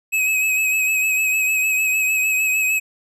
square tone with vibrato, 2557 Hz, D#7, 47 cents sharp, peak -17 dBFS, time 0.12-2.8 s, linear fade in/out 20 ms, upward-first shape sine, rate 6.6 Hz, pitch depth 31 cents each way, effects none

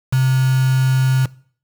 sine tone with quantisation, 130.81 Hz, C3, in tune, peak -12 dBFS, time 0.12-1.26 s, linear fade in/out 10 ms, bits 4, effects noise-tail reverb RT60 0.5 s tail -21 dB re dry

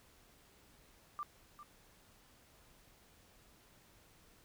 sine tone with echo, 1184 Hz, D6, 14 cents sharp, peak -38 dBFS, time 1.19-1.23 s, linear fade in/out 0 ms, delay 400 ms, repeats 1, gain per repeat -12 dB, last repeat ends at 1.63 s, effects pink hiss -65 dBFS RMS until 4.44 s

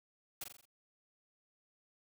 white noise with echo, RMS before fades -42 dBFS, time 0.41-0.44 s, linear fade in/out 5 ms, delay 43 ms, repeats 5, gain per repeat -5 dB, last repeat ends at 0.655 s, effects none

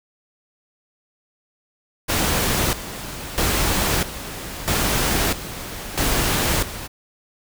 pink noise with tremolo, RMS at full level -20 dBFS, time 2.08-6.88 s, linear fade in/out 20 ms, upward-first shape square, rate 0.77 Hz, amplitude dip 75%, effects none

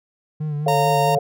triangle tone with vibrato, 150 Hz, D3, 37 cents sharp, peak -20 dBFS, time 0.4-1.18 s, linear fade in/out 10 ms, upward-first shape sine, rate 4.6 Hz, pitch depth 47 cents each way
sine chord, A augmented, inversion none, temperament equal, 440 / 554.4 / 698.5 Hz, A4 / C#5 / E#5, 0 / 0 / 0 cents, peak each -23 / -23 / -19 dBFS, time 0.66-1.19 s, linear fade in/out 5 ms
45% pulse tone, 923 Hz, A#5, 17 cents flat, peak -21 dBFS, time 0.68-1.15 s, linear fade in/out 2 ms
effects none

